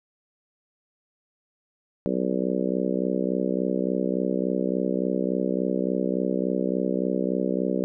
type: harmonic tone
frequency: 63.5 Hz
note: B1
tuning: 49 cents sharp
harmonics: 3 / 4 / 5 / 6 / 7 / 8 / 9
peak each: -28 / -29 / -30 / -31 / -31 / -32 / -33 dBFS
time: 2.06-7.84 s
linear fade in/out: 0 ms
effects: none